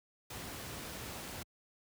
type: noise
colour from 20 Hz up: pink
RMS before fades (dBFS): -44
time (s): 0.3-1.43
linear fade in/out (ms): 5
effects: high-pass 60 Hz 12 dB/octave